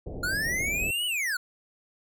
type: low-pass noise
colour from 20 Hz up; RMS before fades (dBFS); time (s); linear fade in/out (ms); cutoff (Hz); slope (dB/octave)
pink; -36; 0.06-0.91; 5; 680; 48
type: linear two-way sweep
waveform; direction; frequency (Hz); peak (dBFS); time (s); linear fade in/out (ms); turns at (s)
square; up then down; 1400 to 2991 to 1400; -27; 0.23-1.37; 5; 1.06
effects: none